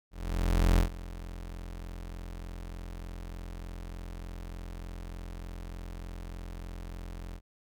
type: tone with ADSR envelope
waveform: 35% pulse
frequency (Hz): 43.34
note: F1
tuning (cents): -12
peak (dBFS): -18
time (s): 0.11-7.41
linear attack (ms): 670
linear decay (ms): 110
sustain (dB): -19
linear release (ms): 62
effects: none